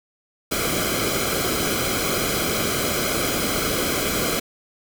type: noise with comb filter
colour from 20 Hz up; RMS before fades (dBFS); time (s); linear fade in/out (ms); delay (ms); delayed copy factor
pink; -23; 0.51-4.4; 10; 1.1; -0.75
effects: none